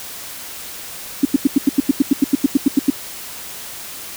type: tone bursts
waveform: sine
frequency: 277.2 Hz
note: C#4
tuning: in tune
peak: -7 dBFS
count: 16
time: 1.23-2.902 s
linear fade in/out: 5 ms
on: 22 ms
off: 88 ms
effects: white hiss -32 dBFS RMS until 4.16 s